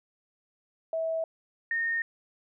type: tone pair in turn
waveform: sine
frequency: 650 / 1838.5 Hz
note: E5 / A#6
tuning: -24 / -24 cents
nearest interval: octave + tritone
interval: 1800 cents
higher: second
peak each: -27 / -26 dBFS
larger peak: second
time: 0.93-1.24 / 1.71-2.02 s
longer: neither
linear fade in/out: 2 ms
effects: none